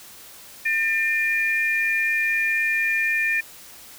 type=tone pair together; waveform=sine; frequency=1801 / 2404 Hz; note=A6 / D7; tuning=+40 / +40 cents; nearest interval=perfect fourth; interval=500 cents; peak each=-22 dBFS; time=0.65-3.41 s; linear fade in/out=10 ms; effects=white hiss -44 dBFS RMS until 3.98 s